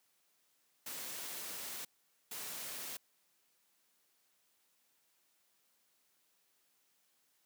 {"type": "noise bursts at uneven times", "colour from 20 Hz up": "white", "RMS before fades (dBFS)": -44, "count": 2, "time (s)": [[0.86, 1.85], [2.31, 2.97]], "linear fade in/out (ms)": 5, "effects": ["white hiss -75 dBFS RMS until 7.45 s", "high-pass 150 Hz 12 dB/octave"]}